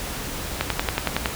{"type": "click train", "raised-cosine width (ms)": 0.3, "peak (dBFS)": -4, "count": 8, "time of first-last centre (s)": [0.61, 1.258], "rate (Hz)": 10.8, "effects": ["added 60 Hz sine -38 dBFS peak until 1.35 s", "pink hiss -31 dBFS RMS until 1.35 s"]}